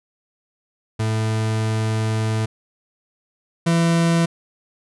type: tone pair in turn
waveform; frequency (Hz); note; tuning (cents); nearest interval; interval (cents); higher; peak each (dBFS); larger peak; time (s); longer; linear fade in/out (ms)
40% pulse; 110 / 167.61; A2 / E3; 0 / +29; perfect fifth; 729; second; -18 / -14; second; 0.99-2.46 / 3.66-4.26; first; 10
effects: resampled to 24000 Hz